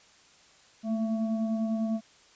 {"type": "tone with frequency modulation", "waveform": "sine", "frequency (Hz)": 220, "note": "A3", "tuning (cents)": 0, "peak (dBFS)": -26, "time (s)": [0.83, 2.01], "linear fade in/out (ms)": 50, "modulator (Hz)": 450, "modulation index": 0.59, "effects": ["white hiss -58 dBFS RMS until 2.35 s", "resampled to 16000 Hz"]}